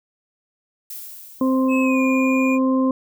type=noise with exponential decay; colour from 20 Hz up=violet; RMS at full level=-32 dBFS; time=0.9-2.51 s; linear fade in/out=5 ms; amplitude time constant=350 ms
type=harmonic tone; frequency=261.6 Hz; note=C4; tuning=in tune; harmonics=1 / 2 / 4; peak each=-16 / -24 / -27 dBFS; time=1.41-2.91 s; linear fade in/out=2 ms
type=tone with pitch glide; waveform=triangle; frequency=2581 to 2422 Hz; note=E7 to D#7; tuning=-37 to -47 cents; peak=-23 dBFS; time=1.68-2.59 s; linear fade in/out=50 ms; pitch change=-110 cents; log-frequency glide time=1.82-2.01 s
effects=none